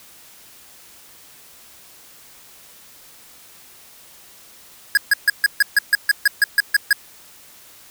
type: tone bursts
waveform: square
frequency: 1657 Hz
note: G#6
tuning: 4 cents flat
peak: -11 dBFS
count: 13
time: 4.95-6.929 s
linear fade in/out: 2 ms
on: 23 ms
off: 140 ms
effects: white hiss -46 dBFS RMS until 7.9 s